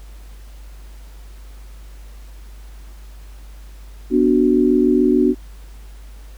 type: chord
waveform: sine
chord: B minor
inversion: none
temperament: equal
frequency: 246.9 / 293.7 / 370 Hz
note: B3 / D4 / F#4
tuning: 0 / 0 / 0 cents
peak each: -16 dBFS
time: 4.1-5.35 s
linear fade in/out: 50 ms
effects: added 50 Hz sine -35 dBFS peak until 6.37 s + pink hiss -50 dBFS RMS until 6.37 s